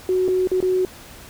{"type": "tone with dropouts", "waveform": "sine", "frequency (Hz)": 370, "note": "F#4", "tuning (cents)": 0, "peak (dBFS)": -16, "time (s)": [0.09, 0.85], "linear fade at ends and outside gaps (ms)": 1, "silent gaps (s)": [[0.28, 0.285], [0.473, 0.516], [0.604, 0.626]], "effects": ["pink hiss -42 dBFS RMS until 1.29 s"]}